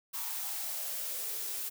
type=noise with high-pass filter sweep; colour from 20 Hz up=blue; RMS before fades=-37 dBFS; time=0.13-1.7 s; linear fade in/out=20 ms; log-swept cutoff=990 to 330 Hz; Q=4.6; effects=none